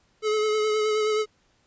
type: tone with vibrato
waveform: square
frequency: 428.8 Hz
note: A4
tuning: 45 cents flat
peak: -22 dBFS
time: 0.22-1.26 s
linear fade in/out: 50 ms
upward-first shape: sine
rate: 9.5 Hz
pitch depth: 23 cents each way
effects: pink hiss -65 dBFS RMS until 1.66 s + resampled to 16000 Hz